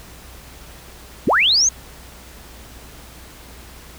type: linear sweep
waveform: sine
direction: up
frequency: 123.47 to 6645 Hz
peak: -12 dBFS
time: 1.27-1.69 s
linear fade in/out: 5 ms
effects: added 60 Hz sine -43 dBFS peak until 3.98 s + pink hiss -42 dBFS RMS until 3.98 s